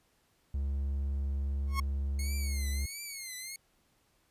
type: tone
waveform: triangle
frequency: 69.3 Hz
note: C#2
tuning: in tune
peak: -28 dBFS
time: 0.54-2.86 s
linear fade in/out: 5 ms
type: tone with exponential growth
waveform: 30% pulse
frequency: 1091 Hz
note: C#6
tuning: 28 cents flat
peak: -26 dBFS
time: 1.67-1.8 s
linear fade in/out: 5 ms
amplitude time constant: 27 ms
type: tone with vibrato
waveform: 10% pulse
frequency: 2164 Hz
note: C#7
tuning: 42 cents flat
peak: -31 dBFS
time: 2.19-3.56 s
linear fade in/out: 2 ms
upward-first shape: triangle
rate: 1.5 Hz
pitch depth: 150 cents each way
effects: pink hiss -71 dBFS RMS until 4.3 s + resampled to 32000 Hz